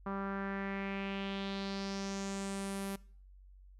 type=tone with low-pass filter sweep; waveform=sawtooth; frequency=196.2 Hz; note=G3; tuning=2 cents sharp; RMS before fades=-39 dBFS; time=0.06-2.96 s; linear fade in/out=5 ms; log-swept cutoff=1200 to 12000 Hz; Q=3.2; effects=noise-tail reverb RT60 0.5 s tail -22 dB re dry + added 47 Hz sine -54 dBFS peak until 3.79 s